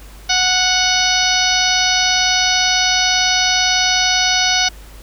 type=harmonic tone with a mistuned harmonic; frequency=738 Hz; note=F#5; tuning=5 cents flat; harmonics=1 / 2 / 3 / 4 / 5 / 6 / 7 / 8; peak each=-21 / -21 / -21 / -21 / -21 / -21 / -21 / -21 dBFS; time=0.29-4.69 s; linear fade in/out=10 ms; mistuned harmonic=7; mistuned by=-20 cents; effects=added 50 Hz sine -36 dBFS peak until 5.02 s + pink hiss -43 dBFS RMS until 5.02 s